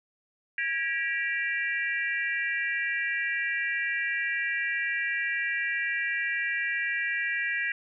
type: tone cluster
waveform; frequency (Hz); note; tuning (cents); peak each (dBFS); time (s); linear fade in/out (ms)
sine; 1643 / 1929 / 2345 / 2756; G#6 / B6 / D7 / F7; -19 / -41 / -3 / -24; -31 / -30 / -33 / -39; 0.58-7.72; 2
effects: none